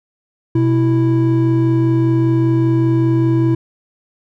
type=tone pair together; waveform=triangle; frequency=124.8 / 329.3 Hz; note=B2 / E4; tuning=+19 / -2 cents; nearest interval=octave + perfect fourth; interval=1679 cents; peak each=-12 dBFS; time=0.55-3.55 s; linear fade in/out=5 ms; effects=none